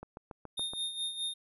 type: click train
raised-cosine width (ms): 1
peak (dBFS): -29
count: 6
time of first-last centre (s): 0.03-0.735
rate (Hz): 7.09
type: tone with tremolo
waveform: square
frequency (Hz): 3665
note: A#7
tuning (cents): -30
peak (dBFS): -32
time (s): 0.57-1.34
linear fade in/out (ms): 10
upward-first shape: sine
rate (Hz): 4.8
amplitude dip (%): 65
effects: resampled to 32000 Hz